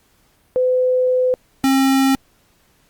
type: tone pair in turn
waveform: sine / square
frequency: 507 / 268.6 Hz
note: B4 / C4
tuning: +45 / +46 cents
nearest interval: major seventh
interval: 1099 cents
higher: first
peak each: -13 dBFS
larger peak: neither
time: 0.56-1.34 / 1.64-2.15 s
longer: first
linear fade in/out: 0 ms
effects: pink hiss -58 dBFS RMS until 2.89 s + Opus 48 kbps